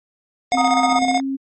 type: tone with tremolo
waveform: square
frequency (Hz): 721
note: F#5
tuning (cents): -45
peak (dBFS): -15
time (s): 0.52-1.2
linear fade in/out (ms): 0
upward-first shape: square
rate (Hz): 16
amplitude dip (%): 55
type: tone with pitch glide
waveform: sine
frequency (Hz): 261.6 to 270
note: C4 to C#4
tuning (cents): 0 to -45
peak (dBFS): -20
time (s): 0.53-1.37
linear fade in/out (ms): 20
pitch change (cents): +55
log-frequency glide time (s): 1.11-1.23
type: chord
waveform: sine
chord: D# minor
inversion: first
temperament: just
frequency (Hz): 746.7 / 933.4 / 1244.5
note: F#5 / A#5 / D#6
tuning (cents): +16 / +2 / 0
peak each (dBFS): -25 / -23 / -21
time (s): 0.57-0.99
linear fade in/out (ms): 5
effects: MP3 32 kbps